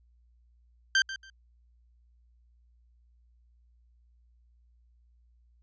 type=tone with echo; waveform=sawtooth; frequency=1568 Hz; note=G6; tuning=in tune; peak=-17 dBFS; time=0.95-1.02 s; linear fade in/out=2 ms; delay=140 ms; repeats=2; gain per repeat=-14 dB; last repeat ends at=1.3 s; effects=added 59 Hz sine -60 dBFS peak until 5.62 s + resampled to 16000 Hz